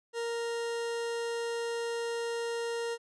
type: tone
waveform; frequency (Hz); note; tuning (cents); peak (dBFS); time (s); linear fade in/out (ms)
40% pulse; 466.2; A#4; 0; -31; 0.13-2.98; 50
effects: resampled to 22050 Hz